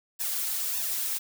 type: noise with flanger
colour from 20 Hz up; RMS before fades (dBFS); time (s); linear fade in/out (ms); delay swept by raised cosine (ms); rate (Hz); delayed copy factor
blue; -30; 0.19-1.19; 20; 1.1 to 3.9; 1.7; +0.85
effects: none